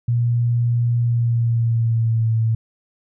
sine tone with pitch glide, 119.1 to 112.61 Hz, A#2 to A2, +38 to +41 cents, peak -15 dBFS, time 0.08-2.55 s, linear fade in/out 5 ms, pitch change -97 cents, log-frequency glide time 0.99-2.31 s, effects none

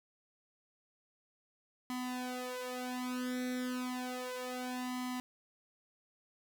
sawtooth tone with flanger, 251.3 Hz, B3, 30 cents sharp, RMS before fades -39 dBFS, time 1.9-5.2 s, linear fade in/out 0 ms, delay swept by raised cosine 0.97 to 3.47 ms, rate 0.32 Hz, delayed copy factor +0.95, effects none

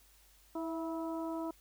harmonic tone with a mistuned harmonic, 325.2 Hz, E4, 23 cents flat, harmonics 1 / 2 / 3 / 4, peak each -37 / -42 / -44 / -50 dBFS, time 0.55-1.51 s, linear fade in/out 5 ms, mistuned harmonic 2, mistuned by +29 cents, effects added 50 Hz sine -65 dBFS peak until 1.6 s + white hiss -65 dBFS RMS until 1.6 s

